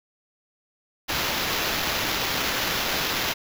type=noise with sample-and-hold; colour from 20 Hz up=blue; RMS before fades=-26 dBFS; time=1.08-3.34 s; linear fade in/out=20 ms; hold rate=8820 Hz; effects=none